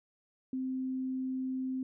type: tone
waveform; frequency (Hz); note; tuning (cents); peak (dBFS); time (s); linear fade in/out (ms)
sine; 260; C4; -11; -32; 0.53-1.83; 2
effects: none